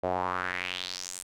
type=tone with band-pass filter sweep; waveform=sawtooth; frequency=91 Hz; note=F#2; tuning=28 cents flat; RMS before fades=-33 dBFS; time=0.03-1.23 s; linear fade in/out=10 ms; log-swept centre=590 to 9300 Hz; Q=3.4; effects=none